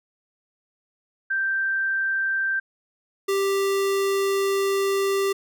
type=tone pair in turn; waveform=sine / square; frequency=1568 / 392.9 Hz; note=G6 / G4; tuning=0 / +4 cents; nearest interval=2 octaves; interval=2396 cents; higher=first; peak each=-21 dBFS; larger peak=neither; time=1.3-2.6 / 3.28-5.33 s; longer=second; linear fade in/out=10 ms; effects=none